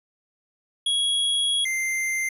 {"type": "tone pair in turn", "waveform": "square", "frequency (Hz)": [3323, 2089], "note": ["G#7", "C7"], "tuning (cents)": [0, -3], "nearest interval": "minor sixth", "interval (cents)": 803, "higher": "first", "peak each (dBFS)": [-21, -24], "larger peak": "first", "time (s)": [[0.86, 1.65], [1.65, 2.29]], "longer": "first", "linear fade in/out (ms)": 5, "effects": ["resampled to 32000 Hz"]}